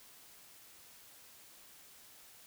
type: silence
effects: white hiss -58 dBFS RMS until 2.46 s